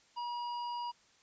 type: harmonic tone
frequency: 960 Hz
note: B5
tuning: 49 cents flat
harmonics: 1 / 3 / 5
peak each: -36 / -50 / -50 dBFS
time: 0.16-0.92 s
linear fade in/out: 20 ms
effects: white hiss -66 dBFS RMS until 1.22 s + resampled to 16000 Hz